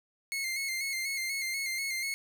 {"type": "tone with vibrato", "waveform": "sawtooth", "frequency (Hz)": 2142, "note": "C7", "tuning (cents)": 40, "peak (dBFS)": -28, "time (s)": [0.32, 2.14], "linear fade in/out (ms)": 0, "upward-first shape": "square", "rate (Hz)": 4.1, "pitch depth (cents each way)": 38, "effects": []}